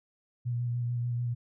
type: tone with vibrato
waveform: sine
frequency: 120.6 Hz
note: B2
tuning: 41 cents flat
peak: -28 dBFS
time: 0.45-1.35 s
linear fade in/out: 20 ms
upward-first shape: square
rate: 6.8 Hz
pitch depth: 17 cents each way
effects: none